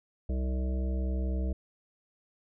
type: harmonic tone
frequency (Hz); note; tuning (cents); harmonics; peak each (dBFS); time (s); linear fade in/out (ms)
64.2; C2; -32; 1 / 3 / 5 / 7 / 9 / 10; -28 / -38 / -42 / -45 / -47 / -48; 0.29-1.53; 5
effects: none